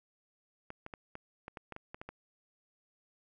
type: clicks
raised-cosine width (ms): 0.5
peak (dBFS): -28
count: 11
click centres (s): 0.704 / 0.864 / 0.938 / 1.154 / 1.481 / 1.572 / 1.723 / 1.764 / 1.945 / 2.015 / 2.09
effects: none